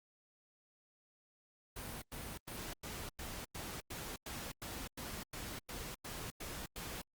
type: noise bursts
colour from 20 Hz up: pink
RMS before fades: -45 dBFS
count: 15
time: 1.76-7.018 s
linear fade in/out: 5 ms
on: 260 ms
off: 97 ms
effects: Opus 32 kbps